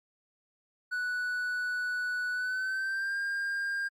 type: tone with pitch glide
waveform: triangle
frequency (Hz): 1480 to 1604.7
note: F#6 to G6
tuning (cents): 0 to +40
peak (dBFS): -28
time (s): 0.91-3.89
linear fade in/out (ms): 20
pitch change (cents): +140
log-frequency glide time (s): 2.32-3.18
effects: Opus 48 kbps